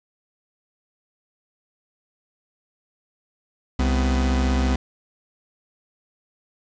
45% pulse tone pair together, 66.37 / 250.2 Hz, C2 / B3, +25 / +23 cents, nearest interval octave + major seventh, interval 2298 cents, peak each -19 / -25 dBFS, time 3.79-4.76 s, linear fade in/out 5 ms, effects resampled to 16000 Hz + 8-bit

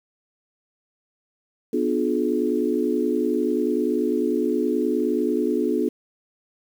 sine chord, B diminished seventh, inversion none, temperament just, 246.9 / 296.3 / 355.6 / 426.7 Hz, B3 / D4 / F4 / Ab4, 0 / +15 / +31 / +47 cents, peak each -25 dBFS, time 1.73-5.89 s, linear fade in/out 5 ms, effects 8-bit

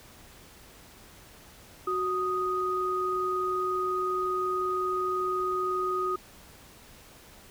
sine tone pair together, 370 / 1244.5 Hz, F#4 / D#6, 0 / 0 cents, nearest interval octave + major sixth, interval 2100 cents, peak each -30 / -28 dBFS, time 1.87-6.16 s, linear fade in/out 5 ms, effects pink hiss -52 dBFS RMS until 7.5 s

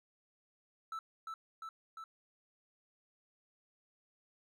triangle tone with echo, 1318.5 Hz, E6, in tune, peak -37 dBFS, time 0.92-0.99 s, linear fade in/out 2 ms, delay 350 ms, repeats 3, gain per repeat -2 dB, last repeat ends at 2.04 s, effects none

